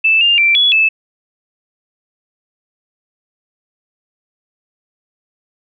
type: tone with pitch steps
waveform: sine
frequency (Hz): 2637 / 2804 / 2349 / 3388 / 2620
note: E7 / F7 / D7 / G#7 / E7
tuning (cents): 0 / +6 / 0 / +34 / -11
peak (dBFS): -8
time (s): 0.04-0.89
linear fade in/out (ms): 10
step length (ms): 170
effects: none